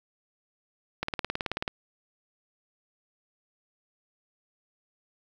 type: click train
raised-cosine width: 0.3 ms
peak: -13 dBFS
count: 13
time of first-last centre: 1.03-1.679 s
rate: 18.5 Hz
effects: 8-bit